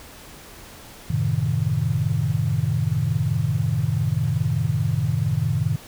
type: chord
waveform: sine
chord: F# diminished seventh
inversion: none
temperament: equal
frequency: 92.5 / 110 / 130.81 / 155.56 Hz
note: F#2 / A2 / C3 / Eb3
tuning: 0 / 0 / 0 / 0 cents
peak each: -28 / -24 / -24 / -24 dBFS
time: 1.1-5.76 s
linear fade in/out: 5 ms
effects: pink hiss -43 dBFS RMS until 5.87 s